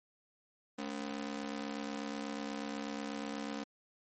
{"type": "ring-modulated tone", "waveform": "sawtooth", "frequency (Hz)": 250.8, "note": "B3", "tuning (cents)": 27, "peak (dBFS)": -31, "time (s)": [0.78, 3.64], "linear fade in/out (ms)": 10, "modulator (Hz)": 34.1, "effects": ["low-pass 11000 Hz 12 dB/octave", "MP3 32 kbps"]}